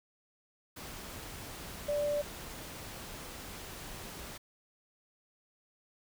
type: tone in noise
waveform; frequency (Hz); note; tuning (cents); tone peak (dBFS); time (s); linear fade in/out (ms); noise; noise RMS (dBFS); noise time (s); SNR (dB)
sine; 585; D5; -7; -29; 1.88-2.22; 10; pink; -45; 0.76-4.38; +13
effects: none